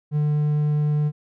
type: tone with hard clipping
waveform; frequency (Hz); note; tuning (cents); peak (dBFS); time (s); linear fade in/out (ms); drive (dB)
triangle; 149.2; D3; +28; -19; 0.11-1.12; 50; 6
effects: none